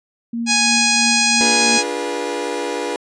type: tone with tremolo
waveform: sine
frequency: 232.9 Hz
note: A#3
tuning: 1 cent flat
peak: -19 dBFS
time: 0.33-1.78 s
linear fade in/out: 5 ms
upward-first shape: triangle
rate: 3 Hz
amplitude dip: 55%
type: harmonic tone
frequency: 830.6 Hz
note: G#5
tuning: in tune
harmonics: 1 / 2 / 3 / 4 / 5 / 6 / 7 / 8 / 9 / 10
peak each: -23 / -25 / -18 / -26 / -22 / -21 / -25 / -22 / -28 / -26 dBFS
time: 0.46-1.84 s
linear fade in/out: 50 ms
type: chord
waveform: 30% pulse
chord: D diminished seventh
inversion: none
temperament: equal with one note detuned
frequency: 293.7 / 349.2 / 415.3 / 485.1 Hz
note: D4 / F4 / Ab4 / Cb5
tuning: 0 / 0 / 0 / -31 cents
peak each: -26 / -26 / -24 / -22 dBFS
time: 1.41-2.96 s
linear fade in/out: 0 ms
effects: resampled to 22050 Hz